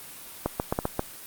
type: clicks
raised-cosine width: 1 ms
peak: -10 dBFS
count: 6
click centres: 0.46 / 0.599 / 0.725 / 0.789 / 0.854 / 0.994 s
effects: white hiss -43 dBFS RMS until 1.26 s + Opus 32 kbps